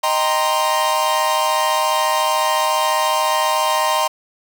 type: chord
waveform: 45% pulse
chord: C minor seventh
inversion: first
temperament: equal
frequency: 622.3 / 784 / 932.3 / 1046.5 Hz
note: Eb5 / G5 / Bb5 / C6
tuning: 0 / 0 / 0 / 0 cents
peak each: -22 / -24 / -20 / -20 dBFS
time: 0.03-4.08 s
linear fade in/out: 10 ms
effects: none